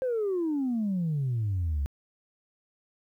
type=exponential sweep; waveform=sine; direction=down; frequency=530 to 66.9 Hz; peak=-24 dBFS; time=0.02-1.86 s; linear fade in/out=0 ms; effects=tanh soft clip ceiling -23 dBFS + 11-bit